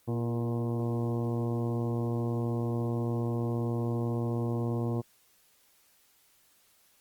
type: harmonic tone with a mistuned harmonic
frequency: 118.3 Hz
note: A#2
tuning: 26 cents sharp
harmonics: 1 / 2 / 3 / 4 / 5 / 6 / 7 / 8 / 9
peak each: -30 / -34 / -36 / -39 / -45 / -46 / -49 / -50 / -49 dBFS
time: 0.07-5.02 s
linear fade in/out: 20 ms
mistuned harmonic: 3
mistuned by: -31 cents
effects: white hiss -65 dBFS RMS until 7 s + Opus 32 kbps